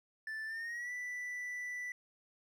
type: tone with pitch glide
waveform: triangle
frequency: 1760 to 1975.5 Hz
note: A6 to B6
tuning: 0 to 0 cents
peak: -37 dBFS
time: 0.27-1.92 s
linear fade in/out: 2 ms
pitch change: +200 cents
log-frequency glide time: 0.46-0.92 s
effects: none